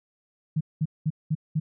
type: tone bursts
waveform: sine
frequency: 155.56 Hz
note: D#3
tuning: in tune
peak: -21 dBFS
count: 5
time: 0.56-1.6 s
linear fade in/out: 10 ms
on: 48 ms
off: 200 ms
effects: none